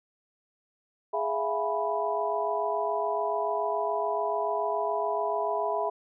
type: tone cluster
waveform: sine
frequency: 416.8 / 663 / 710 / 834 / 986 Hz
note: G#4 / E5 / F5 / G#5 / B5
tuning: +6 / +10 / +28 / +7 / -3 cents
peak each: -32 / -30 / -35 / -37 / -31 dBFS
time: 1.13-5.9 s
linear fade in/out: 10 ms
effects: none